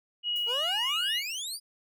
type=tone with pitch glide; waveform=sine; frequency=2900 to 2880 Hz; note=F#7 to F#7; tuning=-35 to -47 cents; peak=-27 dBFS; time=0.23-1.23 s; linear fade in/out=50 ms; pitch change=-12 cents; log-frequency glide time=0.63-0.68 s
type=noise with exponential decay; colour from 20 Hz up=violet; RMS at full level=-43 dBFS; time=0.36-0.71 s; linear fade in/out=0 ms; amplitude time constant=75 ms
type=exponential sweep; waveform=25% pulse; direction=up; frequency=440 to 5000 Hz; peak=-29 dBFS; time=0.46-1.6 s; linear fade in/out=50 ms
effects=none